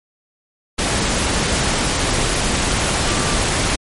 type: tone in noise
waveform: sine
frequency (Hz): 1174.7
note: D6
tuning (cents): 0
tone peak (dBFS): -27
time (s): 3.07-3.37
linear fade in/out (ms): 10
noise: pink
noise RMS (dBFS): -18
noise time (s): 0.78-3.76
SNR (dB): -12
effects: MP3 48 kbps